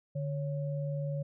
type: tone pair together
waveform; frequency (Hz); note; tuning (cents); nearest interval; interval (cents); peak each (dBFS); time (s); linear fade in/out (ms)
sine; 146.84 / 554.4; D3 / C#5; 0 / 0; octave + major seventh; 2300; -32 / -39; 0.15-1.23; 10
effects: none